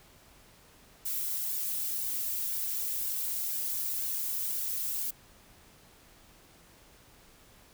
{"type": "noise with flanger", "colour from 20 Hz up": "violet", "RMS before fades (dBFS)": -33, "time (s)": [1.05, 5.11], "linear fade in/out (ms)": 10, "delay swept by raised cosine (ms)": [1.5, 3.2], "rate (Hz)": 2, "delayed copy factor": -0.9, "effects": ["pink hiss -58 dBFS RMS until 7.73 s"]}